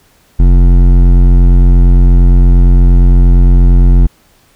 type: tone with hard clipping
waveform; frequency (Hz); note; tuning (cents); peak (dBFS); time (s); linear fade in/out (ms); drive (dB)
triangle; 44.33; F1; +27; -4; 0.39-4.07; 10; 16
effects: pink hiss -49 dBFS RMS until 4.55 s